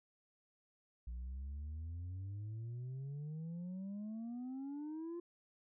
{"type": "exponential sweep", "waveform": "sine", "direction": "up", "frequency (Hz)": [58, 349.2], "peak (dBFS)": -39, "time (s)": [1.07, 5.2], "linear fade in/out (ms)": 5, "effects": ["tanh soft clip ceiling -41 dBFS"]}